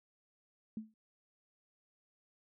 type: tone with exponential decay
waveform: sine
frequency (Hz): 218.4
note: A3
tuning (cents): -13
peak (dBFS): -35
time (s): 0.77-0.94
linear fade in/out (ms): 2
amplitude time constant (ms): 36
effects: none